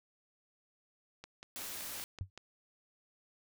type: click train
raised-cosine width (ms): 0.2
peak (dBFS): -30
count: 7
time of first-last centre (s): 1.24-2.376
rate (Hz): 5.28
type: noise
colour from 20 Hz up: white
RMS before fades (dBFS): -43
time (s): 1.56-2.04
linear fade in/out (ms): 0
type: tone with exponential decay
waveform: sine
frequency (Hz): 94.7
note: F#2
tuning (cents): +41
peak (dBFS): -31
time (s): 2.21-2.3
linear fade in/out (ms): 0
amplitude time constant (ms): 18
effects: none